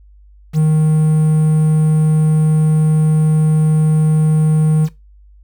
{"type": "tone with quantisation", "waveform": "triangle", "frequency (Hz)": 155.56, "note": "D#3", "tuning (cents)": 0, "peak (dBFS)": -7, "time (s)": [0.53, 4.89], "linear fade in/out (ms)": 50, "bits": 6, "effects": ["noise-tail reverb RT60 0.2 s tail -17 dB re dry", "added 50 Hz sine -41 dBFS peak until 5.43 s"]}